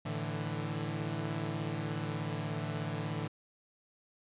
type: chord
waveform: sawtooth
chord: A suspended fourth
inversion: none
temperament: equal with one note detuned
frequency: 110 / 148.2 / 164.81 Hz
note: A2 / D3 / E3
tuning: 0 / +16 / 0 cents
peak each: -35 / -34 / -35 dBFS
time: 0.05-3.28 s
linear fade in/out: 10 ms
effects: resampled to 8000 Hz

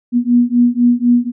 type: beating tone pair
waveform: sine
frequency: 239.9 / 243.9 Hz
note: A#3 / B3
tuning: +50 / -21 cents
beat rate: 4 Hz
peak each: -12 dBFS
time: 0.12-1.32 s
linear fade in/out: 50 ms
effects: none

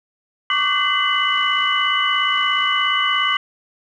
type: tone cluster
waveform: sine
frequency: 1123 / 1180 / 1523 / 2045 / 2966 Hz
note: C#6 / D6 / F#6 / C7 / F#7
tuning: +22 / +8 / +50 / -40 / +4 cents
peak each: -24 / -21 / -26 / -21 / -20 dBFS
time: 0.5-3.37 s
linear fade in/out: 2 ms
effects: tanh soft clip ceiling -5 dBFS

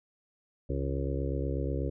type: harmonic tone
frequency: 68.2 Hz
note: C#2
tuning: 28 cents flat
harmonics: 1 / 2 / 4 / 5 / 6 / 7 / 8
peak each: -32 / -35 / -38 / -39 / -40 / -40 / -41 dBFS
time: 0.69-1.9 s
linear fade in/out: 10 ms
effects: none

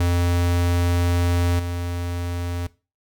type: tone with level steps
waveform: square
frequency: 87.31 Hz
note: F2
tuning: in tune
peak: -18 / -25 dBFS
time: 0-2.67 s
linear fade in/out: 5 ms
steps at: 1.59 s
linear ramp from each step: 5 ms
effects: noise-tail reverb RT60 0.3 s tail -19 dB re dry

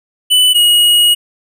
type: tone pair in turn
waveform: square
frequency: 2988 / 2895 Hz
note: F#7 / F#7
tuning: +16 / -38 cents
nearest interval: minor second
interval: 54 cents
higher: first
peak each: -7 dBFS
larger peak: neither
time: 0.3-0.54 / 0.54-1.15 s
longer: second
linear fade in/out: 20 ms
effects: none

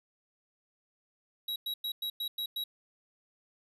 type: tone bursts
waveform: square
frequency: 3861 Hz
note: B7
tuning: 40 cents flat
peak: -33 dBFS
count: 7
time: 1.48-2.64 s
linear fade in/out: 5 ms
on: 80 ms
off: 100 ms
effects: resampled to 32000 Hz

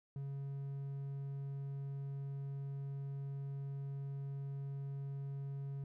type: tone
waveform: triangle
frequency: 138.59 Hz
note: C#3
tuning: in tune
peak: -38 dBFS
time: 0.16-5.84 s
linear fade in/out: 2 ms
effects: none

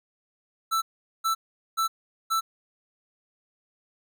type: tone bursts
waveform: square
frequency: 1325 Hz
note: E6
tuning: 9 cents sharp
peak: -23 dBFS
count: 4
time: 0.71-2.41 s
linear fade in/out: 20 ms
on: 110 ms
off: 420 ms
effects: none

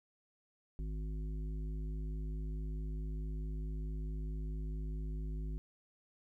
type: harmonic tone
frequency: 52.3 Hz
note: G#1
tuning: 13 cents sharp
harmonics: 1 / 3 / 5 / 7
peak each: -37 / -46 / -53 / -57 dBFS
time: 0.79-5.58 s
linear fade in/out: 0 ms
effects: 13-bit

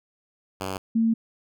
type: tone pair in turn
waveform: 5% pulse / sine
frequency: 95.1 / 226.2 Hz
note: F#2 / A3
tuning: +48 / +48 cents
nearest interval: octave + minor third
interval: 1500 cents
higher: second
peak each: -18 dBFS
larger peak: neither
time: 0.6-0.78 / 0.95-1.14 s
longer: second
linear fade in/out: 10 ms
effects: none

